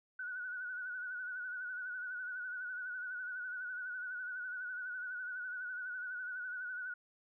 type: tone with vibrato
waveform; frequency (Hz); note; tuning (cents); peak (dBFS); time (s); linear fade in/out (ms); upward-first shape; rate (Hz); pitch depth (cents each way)
sine; 1480; F#6; 0; -39; 0.19-6.94; 5; sine; 12; 54
effects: none